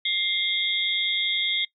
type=tone cluster; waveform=sine; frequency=2107 / 3268 / 3459 / 3691 Hz; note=C7 / G#7 / A7 / A#7; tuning=+12 / -29 / -30 / -18 cents; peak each=-28 dBFS; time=0.05-1.65 s; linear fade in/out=5 ms; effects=noise-tail reverb RT60 0.1 s tail -20 dB re dry